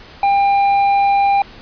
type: tone with tanh clipping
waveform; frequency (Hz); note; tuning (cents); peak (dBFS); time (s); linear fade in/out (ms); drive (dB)
triangle; 798; G5; +31; -12; 0.23-1.42; 2; 11
effects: pink hiss -39 dBFS RMS until 1.61 s + resampled to 11025 Hz